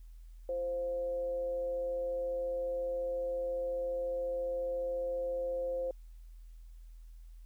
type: tone with frequency modulation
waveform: sine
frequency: 523.3 Hz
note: C5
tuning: in tune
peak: -32 dBFS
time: 0.49-5.91 s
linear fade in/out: 2 ms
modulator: 181 Hz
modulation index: 0.24
effects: added 41 Hz sine -48 dBFS peak until 7.45 s + white hiss -74 dBFS RMS until 7.45 s